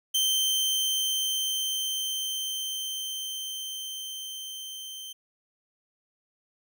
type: tone with level ramp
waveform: sawtooth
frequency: 3116 Hz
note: G7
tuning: 11 cents flat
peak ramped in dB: -19 to -35 dBFS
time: 0.14-5.13 s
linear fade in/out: 10 ms
effects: none